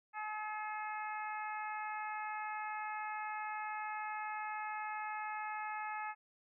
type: harmonic tone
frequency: 427.1 Hz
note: G#4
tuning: 48 cents sharp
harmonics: 2 / 3 / 4 / 5 / 6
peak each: -41 / -45 / -47 / -49 / -51 dBFS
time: 0.13-6.15 s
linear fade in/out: 50 ms
effects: none